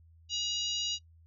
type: harmonic tone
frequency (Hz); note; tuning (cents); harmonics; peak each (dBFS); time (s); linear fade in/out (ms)
957; A#5; +45; 3 / 4 / 5 / 6 / 7; -34 / -36 / -38 / -40 / -41; 0.29-0.99; 50
effects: noise-tail reverb RT60 0.1 s tail -22 dB re dry + added 82 Hz sine -56 dBFS peak until 1.26 s